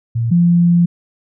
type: tone pair in turn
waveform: sine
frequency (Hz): 116 / 172.75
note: A#2 / F3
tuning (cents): -8 / -19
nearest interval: perfect fifth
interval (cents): 689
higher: second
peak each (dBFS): -14 / -8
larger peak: second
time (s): 0.15-0.31 / 0.31-0.86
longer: second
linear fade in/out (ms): 10
effects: none